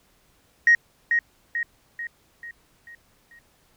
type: tone with echo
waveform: sine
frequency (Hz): 1877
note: A#6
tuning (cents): +11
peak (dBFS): -11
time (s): 0.67-0.75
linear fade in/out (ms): 2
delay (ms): 440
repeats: 6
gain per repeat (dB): -6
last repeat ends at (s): 3.39
effects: tanh soft clip ceiling -8 dBFS + pink hiss -62 dBFS RMS until 3.76 s